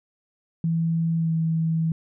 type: tone with pitch glide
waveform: sine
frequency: 164.81 to 162.26 Hz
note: E3 to E3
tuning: 0 to -27 cents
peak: -20 dBFS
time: 0.64-1.92 s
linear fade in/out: 2 ms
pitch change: -27 cents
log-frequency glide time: 1.17-1.32 s
effects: none